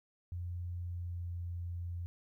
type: tone with pitch glide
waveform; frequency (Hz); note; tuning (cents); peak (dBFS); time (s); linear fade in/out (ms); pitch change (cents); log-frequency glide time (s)
sine; 87.8 to 86.89; F2 to F2; +10 to -8; -37; 0.32-2.06; 0; -18; 0.75-1.34
effects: 13-bit